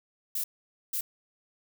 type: noise bursts at uneven times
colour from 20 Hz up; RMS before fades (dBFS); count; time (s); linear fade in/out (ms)
violet; -31; 2; 0.35-0.44 / 0.93-1.01; 5
effects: none